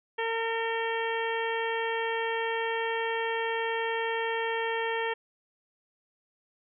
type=harmonic tone; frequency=455.1 Hz; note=A#4; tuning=42 cents flat; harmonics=1 / 2 / 3 / 4 / 5 / 6 / 7; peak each=-31 / -33 / -42 / -34 / -40 / -41 / -41 dBFS; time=0.18-5.14 s; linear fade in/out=10 ms; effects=none